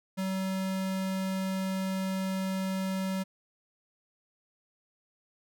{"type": "tone", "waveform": "square", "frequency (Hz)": 190.1, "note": "F#3", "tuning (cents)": 47, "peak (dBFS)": -30, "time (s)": [0.17, 3.24], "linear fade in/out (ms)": 20, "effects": []}